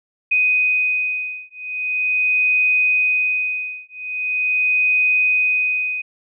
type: beating tone pair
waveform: sine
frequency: 2499 / 2499.42 Hz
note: D#7 / D#7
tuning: +7 / +7 cents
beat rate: 0.42 Hz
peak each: -19 dBFS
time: 0.31-6.02 s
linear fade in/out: 10 ms
effects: none